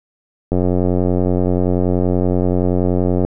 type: click train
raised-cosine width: 2 ms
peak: -4 dBFS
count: 248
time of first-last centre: 0.52-3.249 s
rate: 90.5 Hz
effects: none